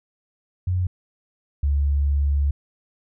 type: tone pair in turn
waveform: sine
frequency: 90.8 / 71.05 Hz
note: F#2 / C#2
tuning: -32 / +43 cents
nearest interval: major third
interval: 425 cents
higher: first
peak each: -19 / -17 dBFS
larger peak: second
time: 0.67-0.87 / 1.63-2.51 s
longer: second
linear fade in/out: 5 ms
effects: none